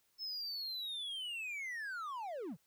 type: linear sweep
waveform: triangle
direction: down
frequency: 5274 to 122.6 Hz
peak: -38 dBFS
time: 0.18-2.57 s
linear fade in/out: 50 ms
effects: white hiss -75 dBFS RMS until 2.66 s